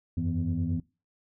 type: tone cluster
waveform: sine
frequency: 86.1 / 95.1 / 164.1 / 249.9 Hz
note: F2 / F#2 / E3 / B3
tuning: -24 / +48 / -8 / +21 cents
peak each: -31 dBFS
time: 0.17-0.8 s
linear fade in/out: 5 ms
effects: noise-tail reverb RT60 0.3 s tail -22 dB re dry + tanh soft clip ceiling -19 dBFS